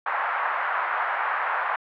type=band-pass noise; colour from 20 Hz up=white; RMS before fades=-26 dBFS; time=0.06-1.76 s; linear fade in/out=5 ms; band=760 to 1600 Hz; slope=24 dB/octave; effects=low-pass 3000 Hz 12 dB/octave